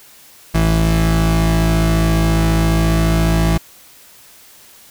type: tone pair together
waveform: 35% pulse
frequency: 54.66 / 163.8 Hz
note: A1 / E3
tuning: -11 / -11 cents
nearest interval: octave + perfect fifth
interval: 1900 cents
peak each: -13 dBFS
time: 0.54-3.58 s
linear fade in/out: 10 ms
effects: white hiss -44 dBFS RMS until 4.9 s